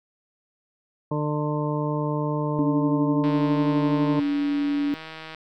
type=harmonic tone; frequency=149.6 Hz; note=D3; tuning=32 cents sharp; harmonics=1 / 2 / 3 / 4 / 6 / 7; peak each=-26 / -29 / -31 / -32 / -34 / -34 dBFS; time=1.11-4.2 s; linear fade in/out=5 ms
type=tone; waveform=sine; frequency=287.2 Hz; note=D4; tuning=39 cents flat; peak=-21 dBFS; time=2.59-4.94 s; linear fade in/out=0 ms
type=click train; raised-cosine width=0.3 ms; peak=-22 dBFS; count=336; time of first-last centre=3.24-5.347 s; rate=159 Hz
effects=none